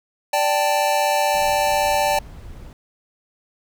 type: chord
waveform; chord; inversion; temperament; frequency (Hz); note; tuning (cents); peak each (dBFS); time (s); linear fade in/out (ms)
square; D suspended fourth; none; equal; 587.3 / 784 / 880; D5 / G5 / A5; 0 / 0 / 0; -22; 0.33-2.19; 5
type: noise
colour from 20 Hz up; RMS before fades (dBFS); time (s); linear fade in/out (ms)
brown; -38; 1.34-2.73; 2
effects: none